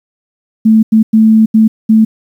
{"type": "tone bursts at uneven times", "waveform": "sine", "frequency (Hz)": 220, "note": "A3", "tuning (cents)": 0, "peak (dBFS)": -3, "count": 5, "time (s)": [[0.65, 0.83], [0.92, 1.03], [1.13, 1.46], [1.54, 1.68], [1.89, 2.05]], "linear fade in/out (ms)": 10, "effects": ["7-bit"]}